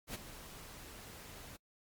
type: noise with ADSR envelope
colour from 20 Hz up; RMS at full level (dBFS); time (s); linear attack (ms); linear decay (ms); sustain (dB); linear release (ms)
pink; -40; 0.07-1.57; 77; 15; -11; 14
effects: noise-tail reverb RT60 0.1 s tail -25 dB re dry + MP3 96 kbps